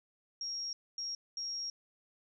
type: tone bursts at uneven times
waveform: sine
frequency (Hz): 5588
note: F8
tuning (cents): 0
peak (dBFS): -36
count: 3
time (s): 0.41-0.73 / 0.98-1.15 / 1.37-1.7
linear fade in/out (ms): 2
effects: none